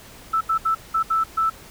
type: tone bursts at uneven times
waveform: sine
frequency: 1318 Hz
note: E6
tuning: 1 cent flat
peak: -17 dBFS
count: 6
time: 0.33-0.41 / 0.49-0.58 / 0.65-0.75 / 0.94-1.03 / 1.1-1.24 / 1.37-1.5 s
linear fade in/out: 10 ms
effects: pink hiss -44 dBFS RMS until 1.7 s